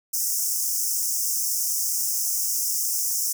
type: high-pass noise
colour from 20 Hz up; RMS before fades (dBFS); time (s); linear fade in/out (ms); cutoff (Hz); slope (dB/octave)
pink; -25; 0.13-3.33; 10; 5300; 96
effects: none